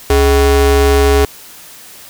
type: ring-modulated tone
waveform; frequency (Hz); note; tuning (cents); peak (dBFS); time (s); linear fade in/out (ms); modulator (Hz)
square; 174.9; F3; +3; -5; 0.1-1.25; 2; 244
effects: white hiss -36 dBFS RMS until 2.09 s